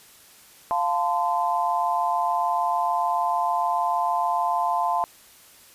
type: chord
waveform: sine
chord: F major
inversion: none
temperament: equal with one note detuned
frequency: 698.5 / 880 / 1026.7 Hz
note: F5 / A5 / C6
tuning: 0 / 0 / -33 cents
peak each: -25 dBFS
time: 0.71-5.04 s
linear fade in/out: 0 ms
effects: white hiss -51 dBFS RMS until 5.74 s + resampled to 32000 Hz